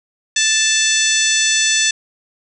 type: harmonic tone with a mistuned harmonic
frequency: 880 Hz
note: A5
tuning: in tune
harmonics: 2 / 3 / 4 / 5 / 6 / 7 / 8 / 9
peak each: -20 / -21 / -19 / -24 / -25 / -19 / -24 / -22 dBFS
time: 0.36-1.91 s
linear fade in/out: 5 ms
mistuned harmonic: 7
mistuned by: -19 cents
effects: none